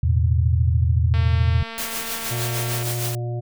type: chord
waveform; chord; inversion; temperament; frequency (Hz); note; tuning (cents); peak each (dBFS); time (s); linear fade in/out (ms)
sine; E suspended fourth; none; just; 82.41 / 109.88 / 123.61; E2 / A2 / B2; 0 / -2 / +2; -17 / -22 / -22; 0.03-1.63; 5
type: click train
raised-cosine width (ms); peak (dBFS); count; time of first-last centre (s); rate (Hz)
0.3; -18; 384; 1.14-2.827; 227
type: noise with tremolo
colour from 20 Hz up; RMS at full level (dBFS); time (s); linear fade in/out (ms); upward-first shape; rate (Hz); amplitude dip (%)
white; -27; 1.78-3.15; 0; sine; 6.5; 50
type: harmonic tone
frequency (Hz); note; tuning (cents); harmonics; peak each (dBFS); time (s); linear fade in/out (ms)
119.6; A#2; +45; 1 / 3 / 5 / 6; -24 / -34 / -38 / -40; 2.3-3.41; 20
effects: none